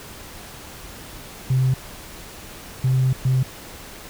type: tone bursts at uneven times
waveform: sine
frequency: 130 Hz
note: C3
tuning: 11 cents flat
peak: -14 dBFS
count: 3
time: 1.5-1.74 / 2.84-3.13 / 3.25-3.43 s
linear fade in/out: 5 ms
effects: tanh soft clip ceiling -12 dBFS + pink hiss -39 dBFS RMS until 4.09 s